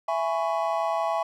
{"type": "chord", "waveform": "triangle", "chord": "C# minor seventh", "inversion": "first", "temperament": "just", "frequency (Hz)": [665.2, 831.5, 997.9, 1108.7], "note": ["E5", "G#5", "B5", "C#6"], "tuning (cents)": [16, 2, 18, 0], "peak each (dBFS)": [-25, -27, -31, -29], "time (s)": [0.08, 1.23], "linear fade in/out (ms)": 5, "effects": []}